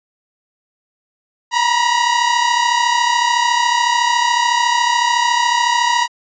sawtooth tone pair together, 941.1 / 975 Hz, A#5 / B5, +16 / -23 cents, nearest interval minor second, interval 61 cents, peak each -12 dBFS, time 1.51-6.08 s, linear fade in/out 50 ms, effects resampled to 16000 Hz

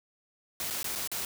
white noise with dropouts, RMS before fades -34 dBFS, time 0.6-1.25 s, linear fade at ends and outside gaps 1 ms, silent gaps 0.702-0.707 / 0.83-0.843 / 0.953-0.957 / 1.075-1.116 s, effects none

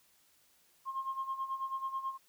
sine tone with tremolo, 1068 Hz, C6, 35 cents sharp, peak -31 dBFS, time 0.85-2.18 s, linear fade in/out 50 ms, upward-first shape sine, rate 9.2 Hz, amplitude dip 75%, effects tanh soft clip ceiling -28 dBFS + white hiss -68 dBFS RMS until 2.28 s

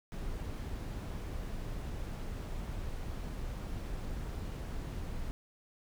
brown noise, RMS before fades -39 dBFS, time 0.12-5.31 s, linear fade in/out 0 ms, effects none

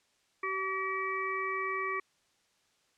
harmonic tone, 382.5 Hz, G4, 42 cents flat, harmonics 1 / 3 / 5 / 6, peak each -38 / -34 / -38 / -38 dBFS, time 0.43-2 s, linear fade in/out 5 ms, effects white hiss -71 dBFS RMS until 2.97 s + low-pass 7000 Hz 12 dB/octave

